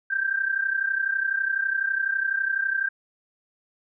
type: tone pair together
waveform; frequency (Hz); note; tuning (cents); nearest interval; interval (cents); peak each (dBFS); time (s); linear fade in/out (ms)
sine; 1568 / 1600; G6 / G6; 0 / +35; unison; 35; -24 / -27; 0.1-2.89; 10
effects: none